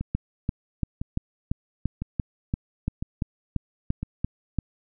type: two click trains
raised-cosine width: 5 ms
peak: -17 / -12 dBFS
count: 5 / 14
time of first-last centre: 0.01-4.03 / 0.15-4.587 s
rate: 0.995 / 2.93 Hz
effects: none